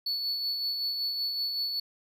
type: tone with tremolo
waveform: triangle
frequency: 4435 Hz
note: C#8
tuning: in tune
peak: -26 dBFS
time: 0.06-1.8 s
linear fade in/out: 5 ms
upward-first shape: sine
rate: 5.3 Hz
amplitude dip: 35%
effects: none